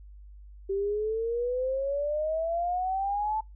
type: exponential sweep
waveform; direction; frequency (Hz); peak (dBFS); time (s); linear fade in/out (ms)
sine; up; 386.5 to 880; -26; 0.69-3.41; 10
effects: noise-tail reverb RT60 0.2 s tail -24 dB re dry + added 50 Hz sine -45 dBFS peak until 3.55 s